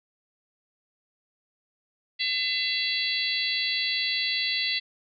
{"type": "harmonic tone with a mistuned harmonic", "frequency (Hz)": 675, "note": "E5", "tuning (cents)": 41, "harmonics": [3, 4, 5, 6, 7], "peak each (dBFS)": [-31, -31, -31, -31, -31], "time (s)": [2.19, 4.8], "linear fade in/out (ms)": 20, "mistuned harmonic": 7, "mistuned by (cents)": -62, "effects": []}